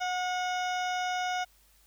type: harmonic tone with a mistuned harmonic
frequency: 730 Hz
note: F#5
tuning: 24 cents flat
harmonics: 1 / 2 / 3 / 4 / 5 / 7 / 8 / 9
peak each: -30 / -36 / -40 / -42 / -44 / -47 / -48 / -49 dBFS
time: 0-1.45 s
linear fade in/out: 20 ms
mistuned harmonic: 2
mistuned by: -17 cents
effects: added 50 Hz sine -64 dBFS peak until 1.86 s + white hiss -64 dBFS RMS until 1.86 s